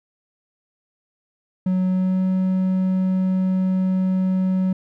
triangle tone with pitch glide, 185 to 186.93 Hz, F#3 to F#3, 0 to +18 cents, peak -15 dBFS, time 1.66-4.73 s, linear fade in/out 5 ms, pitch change +18 cents, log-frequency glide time 1.87-2.23 s, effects none

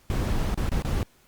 brown noise with dropouts, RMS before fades -25 dBFS, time 0.1-1.03 s, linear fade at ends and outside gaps 1 ms, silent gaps 0.544-0.575 / 0.692-0.717 / 0.823-0.848 s, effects pink hiss -60 dBFS RMS until 1.27 s + Opus 48 kbps

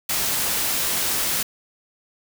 white noise, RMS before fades -23 dBFS, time 0.09-1.43 s, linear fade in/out 5 ms, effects none

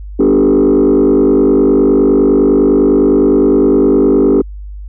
sine tone with frequency modulation, 339.7 Hz, F4, 48 cents flat, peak -4 dBFS, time 0.19-4.42 s, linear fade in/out 10 ms, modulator 49.8 Hz, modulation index 2, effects tanh soft clip ceiling -4 dBFS + added 50 Hz sine -24 dBFS peak until 4.88 s

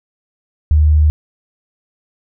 sine tone, 76.1 Hz, D#2, 38 cents flat, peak -7 dBFS, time 0.71-1.1 s, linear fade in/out 0 ms, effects none

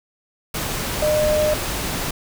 sine tone in noise, 608 Hz, D#5, 40 cents flat, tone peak -16 dBFS, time 1.02-1.54 s, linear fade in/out 5 ms, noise pink, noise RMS -25 dBFS, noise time 0.54-2.11 s, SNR +6 dB, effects none

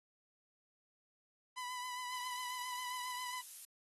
sawtooth tone with vibrato, 997 Hz, B5, 16 cents sharp, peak -37 dBFS, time 1.56-3.42 s, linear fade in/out 20 ms, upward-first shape triangle, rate 7.4 Hz, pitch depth 33 cents each way
violet noise, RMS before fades -47 dBFS, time 2.13-3.65 s, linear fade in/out 2 ms
effects AAC 32 kbps

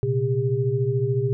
sine tone cluster, 118.9 / 132.8 / 401.9 Hz, A#2 / C3 / G4, +35 / +26 / +43 cents, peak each -24 dBFS, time 0.03-1.33 s, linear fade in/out 0 ms, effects none

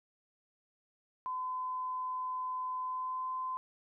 sine tone with pitch glide, 1018 to 1028.6 Hz, C6 to C6, -48 to -30 cents, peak -34 dBFS, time 1.26-3.57 s, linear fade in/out 0 ms, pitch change +18 cents, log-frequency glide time 2.8-3.32 s, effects none

